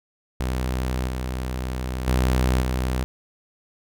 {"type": "tone with level steps", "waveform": "sawtooth", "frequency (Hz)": 63.4, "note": "B1", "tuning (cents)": 46, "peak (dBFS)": [-19, -22, -14, -18], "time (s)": [0.4, 3.04], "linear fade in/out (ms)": 0, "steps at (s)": [1.07, 2.07, 2.61], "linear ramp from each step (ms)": 10, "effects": []}